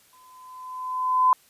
sine tone with exponential growth, 1017 Hz, C6, 50 cents flat, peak -13 dBFS, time 0.13-1.33 s, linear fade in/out 1 ms, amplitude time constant 260 ms, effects white hiss -58 dBFS RMS until 1.49 s + resampled to 32000 Hz

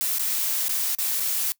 blue noise with dropouts, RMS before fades -25 dBFS, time 0.01-1.52 s, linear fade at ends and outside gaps 0 ms, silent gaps 0.184-0.195 / 0.683-0.693 / 0.95-0.986 / 1.199-1.204 s, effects noise-tail reverb RT60 0.1 s tail -22 dB re dry

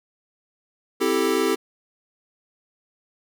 square chord, A minor seventh, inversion first, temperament equal, 261.6 / 329.6 / 392 / 440 Hz, C4 / E4 / G4 / A4, 0 / 0 / 0 / 0 cents, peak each -28 / -26 / -24 / -25 dBFS, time 1-1.56 s, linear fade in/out 20 ms, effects none

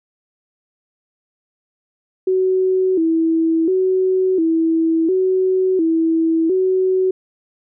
sine tone with vibrato, 349.2 Hz, F4, in tune, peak -13 dBFS, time 2.27-7.11 s, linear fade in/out 5 ms, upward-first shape square, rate 0.71 Hz, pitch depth 120 cents each way, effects none

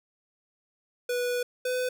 square tone pair in turn, 490.4 / 503 Hz, B4 / B4, -12 / +32 cents, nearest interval unison, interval 44 cents, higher second, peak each -27 dBFS, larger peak neither, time 1.09-1.43 / 1.65-1.89 s, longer first, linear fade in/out 5 ms, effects none

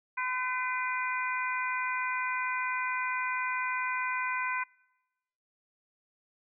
harmonic tone with a mistuned harmonic, 507 Hz, B4, 45 cents sharp, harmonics 2 / 3 / 4 / 5, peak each -33 / -35 / -36 / -37 dBFS, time 0.17-4.64 s, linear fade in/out 10 ms, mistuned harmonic 5, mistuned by -75 cents, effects noise-tail reverb RT60 1.0 s tail -26 dB re dry

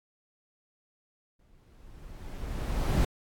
brown noise with exponential growth, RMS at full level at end -22 dBFS, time 1.39-3.05 s, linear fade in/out 5 ms, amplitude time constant 360 ms, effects AAC 64 kbps

